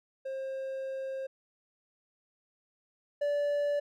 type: tone pair in turn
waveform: triangle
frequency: 533 / 579.5 Hz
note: C5 / D5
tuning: +32 / -23 cents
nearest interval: minor second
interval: 145 cents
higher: second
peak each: -32 / -25 dBFS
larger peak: second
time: 0.25-1.27 / 3.21-3.8 s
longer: first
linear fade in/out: 10 ms
effects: none